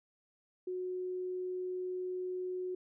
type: tone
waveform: sine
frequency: 366.2 Hz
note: F#4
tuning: 18 cents flat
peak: -35 dBFS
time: 0.67-2.75 s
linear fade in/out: 5 ms
effects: none